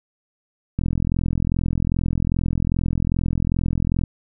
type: click train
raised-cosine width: 5 ms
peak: -9 dBFS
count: 139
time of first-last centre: 0.79-4.037 s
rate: 42.5 Hz
effects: none